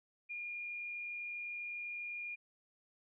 sine tone with frequency modulation, 2420 Hz, D#7, 49 cents flat, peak -40 dBFS, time 0.29-2.36 s, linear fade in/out 20 ms, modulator 52.3 Hz, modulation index 0.38, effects none

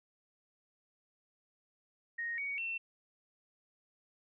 sine tone with pitch steps, 1864.7 / 2243 / 2699 Hz, A#6 / C#7 / E7, 0 / +20 / +40 cents, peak -35 dBFS, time 2.18-2.78 s, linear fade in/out 10 ms, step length 200 ms, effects none

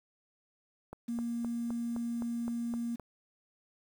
click train, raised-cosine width 1 ms, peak -29 dBFS, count 9, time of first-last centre 0.93-2.997 s, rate 3.87 Hz
sine tone, 235.1 Hz, A#3, 15 cents sharp, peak -32 dBFS, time 1.08-2.96 s, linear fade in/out 10 ms
effects 9-bit

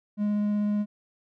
triangle tone with vibrato, 207.7 Hz, G#3, in tune, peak -21 dBFS, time 0.17-0.86 s, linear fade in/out 50 ms, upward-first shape triangle, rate 16 Hz, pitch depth 8 cents each way, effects none

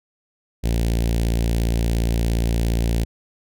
sawtooth tone with notch filter, 57.2 Hz, A#1, 32 cents flat, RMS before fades -20 dBFS, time 0.63-3.05 s, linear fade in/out 20 ms, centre 1200 Hz, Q 0.59, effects none

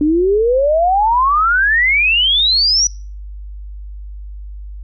sine exponential sweep, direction up, 290 to 5920 Hz, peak -10 dBFS, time 0.01-2.87 s, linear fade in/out 2 ms, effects noise-tail reverb RT60 0.4 s tail -24 dB re dry + added 50 Hz sine -27 dBFS peak until 4.83 s

